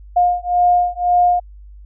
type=beating tone pair; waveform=sine; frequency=710 / 711.9 Hz; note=F5 / F5; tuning=+28 / +33 cents; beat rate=1.9 Hz; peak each=-15 dBFS; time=0.16-1.4 s; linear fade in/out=10 ms; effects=added 50 Hz sine -36 dBFS peak until 1.85 s